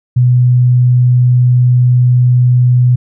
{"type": "tone", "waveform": "sine", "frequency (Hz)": 124.2, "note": "B2", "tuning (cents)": 10, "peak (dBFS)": -5, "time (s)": [0.16, 2.96], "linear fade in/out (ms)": 10, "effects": []}